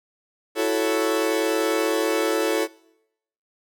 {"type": "chord", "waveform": "40% pulse", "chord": "F# minor seventh", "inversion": "third", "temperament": "equal", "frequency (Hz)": [329.6, 370, 440, 554.4], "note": ["E4", "F#4", "A4", "C#5"], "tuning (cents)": [0, 0, 0, 0], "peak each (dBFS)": [-25, -27, -23, -26], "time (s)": [0.55, 2.68], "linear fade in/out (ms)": 50, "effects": ["noise-tail reverb RT60 0.8 s tail -22 dB re dry"]}